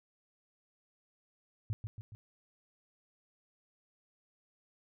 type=tone with echo; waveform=sine; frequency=107.2 Hz; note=A2; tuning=45 cents flat; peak=-31 dBFS; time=1.7-1.73 s; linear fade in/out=0 ms; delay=140 ms; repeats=3; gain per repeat=-5 dB; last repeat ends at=2.15 s; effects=none